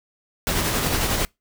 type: noise with tremolo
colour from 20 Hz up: pink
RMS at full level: -21 dBFS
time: 0.47-1.25 s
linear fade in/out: 0 ms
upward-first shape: sine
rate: 11 Hz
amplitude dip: 35%
effects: noise-tail reverb RT60 0.2 s tail -26 dB re dry